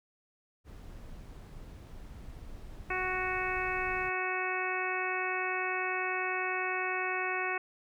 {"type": "noise", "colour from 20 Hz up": "brown", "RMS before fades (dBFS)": -46, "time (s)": [0.64, 4.12], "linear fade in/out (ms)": 50}
{"type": "harmonic tone", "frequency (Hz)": 370, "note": "F#4", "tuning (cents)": 0, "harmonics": [1, 2, 3, 4, 5, 6, 7], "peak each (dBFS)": [-38, -38, -38, -38, -38, -38, -38], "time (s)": [2.9, 7.58], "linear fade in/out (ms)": 5}
{"effects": []}